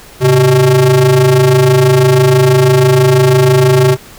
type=ring-modulated tone; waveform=square; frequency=123.47 Hz; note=B2; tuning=in tune; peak=-3 dBFS; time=0.2-3.97 s; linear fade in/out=50 ms; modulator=260 Hz; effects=pink hiss -36 dBFS RMS until 4.18 s